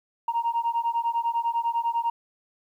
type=beating tone pair; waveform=sine; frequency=927 / 937 Hz; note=A#5 / A#5; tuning=-10 / +9 cents; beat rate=10 Hz; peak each=-25 dBFS; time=0.28-2.1 s; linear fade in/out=5 ms; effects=tanh soft clip ceiling -18 dBFS + 10-bit